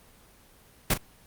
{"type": "noise with echo", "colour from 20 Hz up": "pink", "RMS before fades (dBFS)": -22, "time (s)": [0.9, 0.94], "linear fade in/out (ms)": 5, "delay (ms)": 37, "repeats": 1, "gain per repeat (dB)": -12, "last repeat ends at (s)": 0.977, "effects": ["pink hiss -56 dBFS RMS until 1.26 s", "Opus 24 kbps"]}